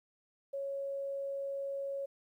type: tone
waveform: sine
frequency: 553 Hz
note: C#5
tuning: 4 cents flat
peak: -35 dBFS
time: 0.53-2.06 s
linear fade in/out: 10 ms
effects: 12-bit